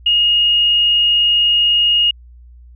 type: tone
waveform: sine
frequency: 2862 Hz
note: F7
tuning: 42 cents sharp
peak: -10 dBFS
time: 0.06-2.11 s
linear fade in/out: 5 ms
effects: added 60 Hz sine -38 dBFS peak until 2.75 s